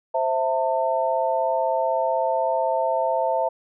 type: chord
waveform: sine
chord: A minor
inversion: first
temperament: equal with one note detuned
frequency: 523.3 / 659.3 / 899.5 Hz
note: C5 / E5 / A5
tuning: 0 / 0 / +38 cents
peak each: -25 / -23 / -24 dBFS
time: 0.14-3.49 s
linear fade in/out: 10 ms
effects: none